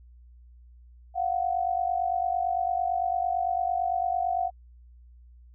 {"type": "tone pair together", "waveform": "sine", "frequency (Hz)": [698.5, 747.4], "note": ["F5", "F#5"], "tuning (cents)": [0, 17], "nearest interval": "minor second", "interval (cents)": 117, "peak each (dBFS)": -27, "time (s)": [1.14, 4.51], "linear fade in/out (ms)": 50, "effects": ["added 60 Hz sine -49 dBFS peak until 5.54 s"]}